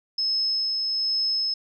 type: tone with tremolo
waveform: sine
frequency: 5190 Hz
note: E8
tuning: 28 cents flat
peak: -21 dBFS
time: 0.18-1.54 s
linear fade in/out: 5 ms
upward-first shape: sine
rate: 1.2 Hz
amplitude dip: 25%
effects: none